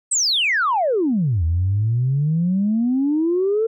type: exponential two-way sweep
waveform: sine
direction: down then up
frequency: 8440 to 79.2 to 457.8 Hz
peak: -15 dBFS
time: 0.11-3.67 s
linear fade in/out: 10 ms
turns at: 1.44 s
effects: tanh soft clip ceiling -11 dBFS